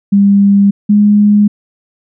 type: tone pair in turn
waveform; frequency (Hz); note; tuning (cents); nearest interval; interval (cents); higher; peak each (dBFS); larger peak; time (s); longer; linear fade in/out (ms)
sine; 200 / 207.1; G3 / G#3; +35 / -5; minor second; 60; second; -4; neither; 0.12-0.71 / 0.89-1.48; neither; 10
effects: none